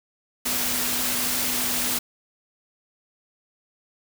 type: tone in noise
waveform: sine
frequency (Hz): 246.9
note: B3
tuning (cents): 0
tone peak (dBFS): -36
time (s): 0.45-1.99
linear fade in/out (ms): 10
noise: white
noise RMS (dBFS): -25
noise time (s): 0.45-1.99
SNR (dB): -14
effects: none